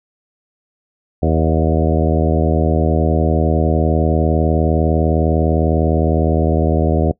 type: harmonic tone with a mistuned harmonic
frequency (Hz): 79.8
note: D#2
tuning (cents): +44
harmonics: 1 / 2 / 3 / 4 / 5 / 6 / 7 / 8 / 9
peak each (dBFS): -16 / -19 / -21 / -22 / -23 / -24 / -24 / -25 / -26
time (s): 1.22-7.12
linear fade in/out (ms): 10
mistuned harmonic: 8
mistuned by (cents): -25
effects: noise-tail reverb RT60 0.1 s tail -21 dB re dry

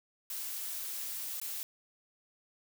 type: noise with dropouts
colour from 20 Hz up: blue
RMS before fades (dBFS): -39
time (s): 0.3-1.63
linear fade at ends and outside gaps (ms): 1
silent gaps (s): 1.4-1.415
effects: none

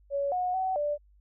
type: tone with pitch steps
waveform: sine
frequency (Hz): 562 / 727 / 754 / 588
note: C#5 / F#5 / F#5 / D5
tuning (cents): +24 / -31 / +32 / +2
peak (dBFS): -26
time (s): 0.1-0.98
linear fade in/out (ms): 50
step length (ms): 220
effects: added 50 Hz sine -57 dBFS peak until 1.2 s

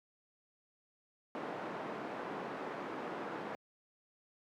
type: band-pass noise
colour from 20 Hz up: pink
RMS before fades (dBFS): -42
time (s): 1.35-3.55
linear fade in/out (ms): 0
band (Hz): 250 to 1300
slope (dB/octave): 12
effects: high-pass 150 Hz 12 dB/octave

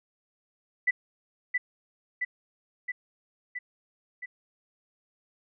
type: tone with echo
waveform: sine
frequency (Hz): 1984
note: B6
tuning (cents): +7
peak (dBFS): -20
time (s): 0.87-0.91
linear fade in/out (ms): 10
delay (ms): 670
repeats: 5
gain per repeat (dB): -3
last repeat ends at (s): 4.26
effects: none

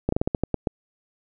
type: slowing click train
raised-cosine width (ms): 2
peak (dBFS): -8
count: 9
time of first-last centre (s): 0.09-0.672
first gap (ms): 34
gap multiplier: 1.21
effects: none

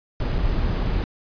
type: noise with dropouts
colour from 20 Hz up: brown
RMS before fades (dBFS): -22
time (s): 0.2-1.04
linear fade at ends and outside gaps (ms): 1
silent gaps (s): 0.383-0.387
effects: resampled to 11025 Hz

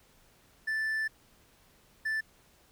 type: tone bursts at uneven times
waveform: triangle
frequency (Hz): 1760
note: A6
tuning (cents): 0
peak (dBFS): -27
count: 2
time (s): 0.67-1.08 / 2.05-2.21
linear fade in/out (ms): 10
effects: pink hiss -63 dBFS RMS until 2.71 s

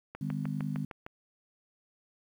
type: click train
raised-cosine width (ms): 0.5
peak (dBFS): -26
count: 7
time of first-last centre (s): 0.15-1.065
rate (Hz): 6.56
type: harmonic tone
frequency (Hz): 50.3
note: G1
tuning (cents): +45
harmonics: 3 / 4 / 5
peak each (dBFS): -34 / -36 / -38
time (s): 0.21-0.85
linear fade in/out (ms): 5
effects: 10-bit

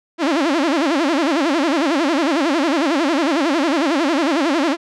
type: tone with vibrato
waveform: sawtooth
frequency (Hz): 303.8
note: D#4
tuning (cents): -41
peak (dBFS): -11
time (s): 0.18-4.77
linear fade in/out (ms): 50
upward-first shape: sine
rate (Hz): 11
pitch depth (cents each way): 230
effects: low-pass 5000 Hz 12 dB/octave

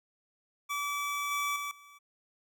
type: tone with level steps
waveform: 25% pulse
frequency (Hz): 1152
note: D6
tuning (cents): -34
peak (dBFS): -28 / -26 / -31 / -49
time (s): 0.69-1.99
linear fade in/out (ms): 20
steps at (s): 1.31 / 1.56 / 1.71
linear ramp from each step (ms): 2
effects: none

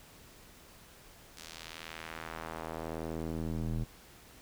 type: tone with band-pass filter sweep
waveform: square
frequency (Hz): 40.42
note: E1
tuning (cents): -33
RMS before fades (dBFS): -39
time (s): 1.36-3.85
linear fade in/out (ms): 20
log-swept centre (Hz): 6200 to 130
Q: 0.99
effects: pink hiss -56 dBFS RMS until 4.41 s

